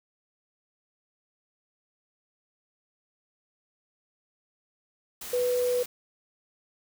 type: tone in noise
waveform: sine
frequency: 493.9 Hz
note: B4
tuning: in tune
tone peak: -23 dBFS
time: 5.33-5.83 s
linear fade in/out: 5 ms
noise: white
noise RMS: -39 dBFS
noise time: 5.21-5.86 s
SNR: +13 dB
effects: none